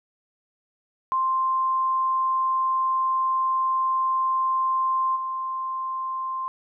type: tone with level steps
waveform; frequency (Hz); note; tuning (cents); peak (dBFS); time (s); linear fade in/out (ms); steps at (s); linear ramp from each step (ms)
sine; 1050; C6; +6; -20 / -26; 1.12-6.48; 0; 5.15; 20
effects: none